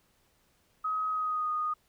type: tone with pitch glide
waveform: sine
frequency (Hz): 1267 to 1235.2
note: D#6 to D#6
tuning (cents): +31 to -13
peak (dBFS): -28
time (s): 0.84-1.74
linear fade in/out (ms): 10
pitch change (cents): -44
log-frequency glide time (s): 1.09-1.5
effects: pink hiss -69 dBFS RMS until 1.88 s